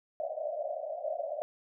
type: band-pass noise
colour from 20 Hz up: pink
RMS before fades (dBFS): -36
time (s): 0.2-1.42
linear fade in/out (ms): 0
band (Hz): 580 to 680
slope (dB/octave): 96
effects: none